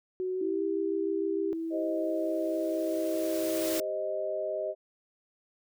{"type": "tone with pitch glide", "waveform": "sine", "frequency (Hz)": [370, 394.3], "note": ["F#4", "G4"], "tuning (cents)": [0, 10], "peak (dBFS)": -29, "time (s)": [0.2, 1.53], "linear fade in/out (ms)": 0, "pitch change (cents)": 110, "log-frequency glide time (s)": [0.34, 0.62]}
{"type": "tone", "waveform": "sine", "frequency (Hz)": 327.7, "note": "E4", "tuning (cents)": -10, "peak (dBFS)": -31, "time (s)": [0.41, 3.8], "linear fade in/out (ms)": 5}
{"type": "noise with exponential growth", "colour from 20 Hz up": "white", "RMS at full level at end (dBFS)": -34, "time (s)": [1.54, 3.8], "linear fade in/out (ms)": 2, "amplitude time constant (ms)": 490}
{"type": "chord", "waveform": "sine", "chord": "C minor", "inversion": "second", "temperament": "equal", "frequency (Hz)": [392, 523.3, 622.3], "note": ["G4", "C5", "Eb5"], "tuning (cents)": [0, 0, 0], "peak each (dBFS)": [-37, -37, -31], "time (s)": [1.7, 4.75], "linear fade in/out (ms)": 50}
{"effects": []}